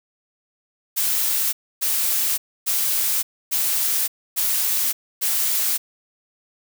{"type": "noise bursts", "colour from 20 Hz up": "blue", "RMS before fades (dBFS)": -21, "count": 6, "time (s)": [0.96, 5.78], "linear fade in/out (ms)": 20, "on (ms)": 570, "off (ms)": 280, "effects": []}